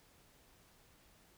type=silence; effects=pink hiss -66 dBFS RMS until 1.37 s